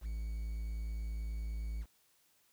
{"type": "tone with quantisation", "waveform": "triangle", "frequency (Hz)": 54.8, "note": "A1", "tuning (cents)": -6, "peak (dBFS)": -34, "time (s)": [0.01, 1.86], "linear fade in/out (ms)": 50, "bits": 10, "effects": ["white hiss -71 dBFS RMS until 2.52 s"]}